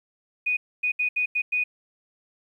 sine tone bursts at uneven times, 2477 Hz, D#7, 8 cents flat, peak -21 dBFS, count 6, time 0.46-0.57 / 0.83-0.92 / 0.99-1.09 / 1.16-1.26 / 1.35-1.42 / 1.52-1.64 s, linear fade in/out 10 ms, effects 10-bit

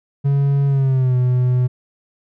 triangle tone with pitch glide, 140 to 125.45 Hz, C#3 to B2, +18 to +28 cents, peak -11 dBFS, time 0.24-1.68 s, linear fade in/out 20 ms, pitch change -190 cents, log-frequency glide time 0.67-1.16 s, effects none

